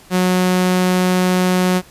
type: tone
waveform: sawtooth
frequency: 182.8 Hz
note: F#3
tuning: 21 cents flat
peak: -9 dBFS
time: 0.1-1.82 s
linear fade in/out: 50 ms
effects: pink hiss -45 dBFS RMS until 1.9 s + resampled to 32000 Hz